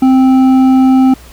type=tone with hard clipping; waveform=sine; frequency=261.6 Hz; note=C4; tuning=in tune; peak=-6 dBFS; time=0.02-1.14 s; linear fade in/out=5 ms; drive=7 dB; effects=added 60 Hz sine -37 dBFS peak until 1.32 s + pink hiss -39 dBFS RMS until 1.32 s